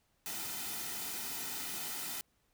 white noise with comb filter, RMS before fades -40 dBFS, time 0.26-2.21 s, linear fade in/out 0 ms, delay 1.8 ms, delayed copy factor -0.6, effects pink hiss -75 dBFS RMS until 2.53 s

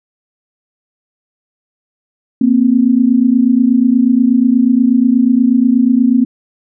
sine tone pair together, 234.5 / 262.8 Hz, A#3 / C4, +11 / +8 cents, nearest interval major second, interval 197 cents, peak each -10 dBFS, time 2.41-6.25 s, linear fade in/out 5 ms, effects none

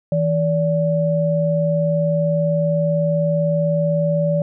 sine tone pair together, 162.2 / 578 Hz, E3 / D5, -28 / -28 cents, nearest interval octave + minor seventh, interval 2200 cents, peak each -18 dBFS, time 0.12-4.42 s, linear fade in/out 2 ms, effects none

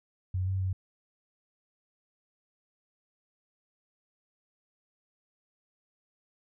sine tone with pitch steps, 92.4 / 95.2 / 93.9 Hz, F#2 / F#2 / F#2, -2 / +50 / +26 cents, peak -27 dBFS, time 0.34-0.73 s, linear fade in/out 5 ms, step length 130 ms, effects none

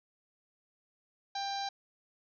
harmonic tone, 792 Hz, G5, 18 cents sharp, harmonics 1 / 2 / 3 / 4 / 5 / 6 / 7 / 8, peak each -35 / -46 / -51 / -52 / -41 / -46 / -48 / -52 dBFS, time 1.35-1.69 s, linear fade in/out 5 ms, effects none

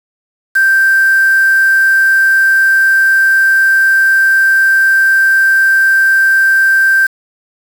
sine tone with quantisation, 1568 Hz, G6, in tune, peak -6 dBFS, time 0.55-7.07 s, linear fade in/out 10 ms, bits 4, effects none

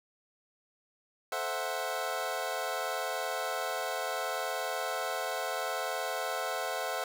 25% pulse chord, F# half-diminished seventh, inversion first, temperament equal, 440 / 523.3 / 659.3 / 740 Hz, A4 / C5 / E5 / F#5, 0 / 0 / 0 / 0 cents, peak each -38 / -34 / -33 / -33 dBFS, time 1.32-7.04 s, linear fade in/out 2 ms, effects none

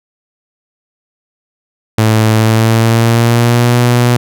sawtooth tone with pitch glide, 110 to 121.35 Hz, A2 to B2, 0 to -30 cents, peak -3 dBFS, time 1.98-4.17 s, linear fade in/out 5 ms, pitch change +170 cents, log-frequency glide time 2.34-3.77 s, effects none

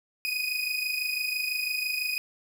30% pulse tone pair together, 2481 / 2507 Hz, D#7 / D#7, -6 / +12 cents, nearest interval unison, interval 18 cents, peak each -28 dBFS, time 0.25-2.18 s, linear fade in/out 0 ms, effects none

